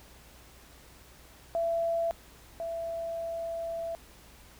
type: tone pair in turn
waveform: sine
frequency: 670 / 666.9 Hz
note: E5 / E5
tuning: +28 / +20 cents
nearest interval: unison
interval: 8 cents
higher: first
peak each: -26 / -32 dBFS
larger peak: first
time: 1.55-2.11 / 2.6-3.95 s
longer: second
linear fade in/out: 0 ms
effects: added 60 Hz sine -57 dBFS peak until 4.59 s + pink hiss -55 dBFS RMS until 4.59 s